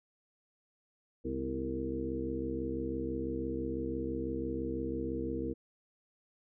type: harmonic tone with a mistuned harmonic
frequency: 66 Hz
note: C2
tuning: 16 cents sharp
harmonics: 1 / 2 / 3 / 4 / 5 / 6 / 7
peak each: -42 / -45 / -46 / -39 / -38 / -46 / -39 dBFS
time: 1.24-5.54 s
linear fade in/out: 20 ms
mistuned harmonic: 4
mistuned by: -69 cents
effects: none